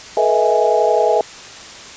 sine tone cluster, 429.9 / 483.8 / 631 / 662 / 828 Hz, A4 / B4 / D#5 / E5 / G#5, -40 / -36 / +24 / +7 / -5 cents, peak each -18 dBFS, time 0.17-1.21 s, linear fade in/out 2 ms, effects white hiss -35 dBFS RMS until 1.96 s + resampled to 16000 Hz

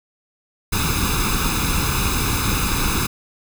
pink noise with comb filter, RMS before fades -20 dBFS, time 0.72-3.07 s, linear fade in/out 10 ms, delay 0.79 ms, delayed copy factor +0.8, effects none

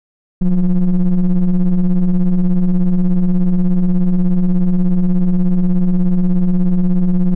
triangle ring-modulated tone, 86.4 Hz, F2, 18 cents flat, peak -4 dBFS, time 0.41-7.35 s, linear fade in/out 10 ms, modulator 94.7 Hz, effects none

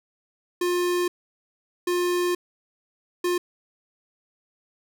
square tone bursts at uneven times, 354.5 Hz, F4, 26 cents sharp, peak -22 dBFS, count 3, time 0.61-1.08 / 1.87-2.35 / 3.24-3.38 s, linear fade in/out 5 ms, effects none

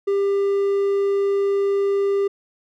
triangle tone, 397.9 Hz, G4, 26 cents sharp, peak -15 dBFS, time 0.07-2.28 s, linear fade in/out 10 ms, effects none

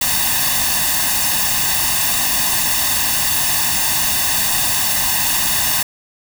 white noise with comb filter, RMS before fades -17 dBFS, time 0.01-5.83 s, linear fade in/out 5 ms, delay 1.1 ms, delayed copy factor +0.8, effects none

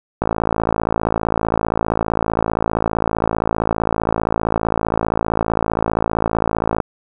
click train, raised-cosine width 1 ms, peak -3 dBFS, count 365, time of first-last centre 0.22-6.802 s, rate 55.3 Hz, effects none

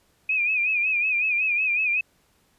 sine tone with vibrato, 2482 Hz, D#7, 5 cents flat, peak -20 dBFS, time 0.29-2.01 s, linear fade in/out 5 ms, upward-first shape sine, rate 5.4 Hz, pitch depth 81 cents each way, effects pink hiss -64 dBFS RMS until 2.58 s + resampled to 32000 Hz

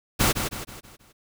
pink noise with echo, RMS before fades -20 dBFS, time 0.19-0.33 s, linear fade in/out 20 ms, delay 160 ms, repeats 5, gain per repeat -7 dB, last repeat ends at 1.13 s, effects none

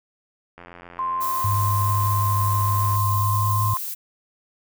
click train, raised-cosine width 0.5 ms, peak -26 dBFS, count 208, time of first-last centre 0.58-2.954 s, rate 87.2 Hz
sine tone, 1046.5 Hz, C6, in tune, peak -22 dBFS, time 0.99-3.77 s, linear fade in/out 0 ms
violet noise, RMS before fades -30 dBFS, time 1.2-3.95 s, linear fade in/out 20 ms
sine tone with pitch glide, 100.8 to 104.41 Hz, G2 to G#2, +49 to +10 cents, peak -20 dBFS, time 1.44-3.74 s, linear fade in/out 5 ms, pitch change +61 cents, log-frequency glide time 3.05-3.63 s
effects none

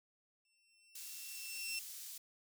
20% pulse tone with exponential growth, 2699 Hz, E7, 40 cents sharp, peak -33 dBFS, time 0.45-1.79 s, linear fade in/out 2 ms, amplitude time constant 290 ms
pink high-pass noise, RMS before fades -49 dBFS, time 0.95-2.18 s, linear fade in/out 5 ms, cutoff 5700 Hz, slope 12 dB/octave
effects none

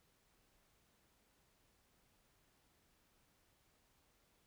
silence, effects pink hiss -75 dBFS RMS until 4.46 s

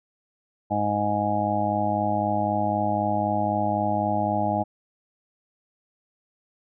harmonic tone, 103.9 Hz, G#2, 1 cent sharp, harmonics 1 / 2 / 3 / 5 / 6 / 7 / 8, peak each -31 / -29 / -31 / -38 / -28 / -29 / -26 dBFS, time 0.7-4.64 s, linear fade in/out 20 ms, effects none

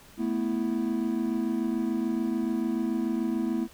triangle chord, A suspended second, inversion none, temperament equal, 220 / 246.9 / 329.6 Hz, A3 / B3 / E4, 0 / 0 / 0 cents, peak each -28 dBFS, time 0.17-3.68 s, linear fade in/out 50 ms, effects pink hiss -53 dBFS RMS until 3.73 s

